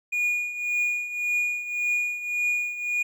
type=tone with tremolo; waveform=triangle; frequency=2443 Hz; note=D#7; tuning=32 cents flat; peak=-19 dBFS; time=0.12-3.03 s; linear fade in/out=10 ms; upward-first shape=triangle; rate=1.8 Hz; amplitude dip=75%; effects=none